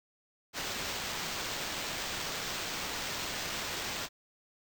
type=noise with sample-and-hold; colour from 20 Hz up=violet; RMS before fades=-37 dBFS; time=0.53-4.09 s; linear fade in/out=50 ms; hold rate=11025 Hz; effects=none